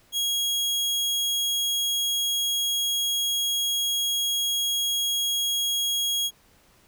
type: tone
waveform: sawtooth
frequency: 3300 Hz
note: G#7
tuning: 12 cents flat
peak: -20 dBFS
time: 0.12-6.31 s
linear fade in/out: 50 ms
effects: pink hiss -59 dBFS RMS until 6.87 s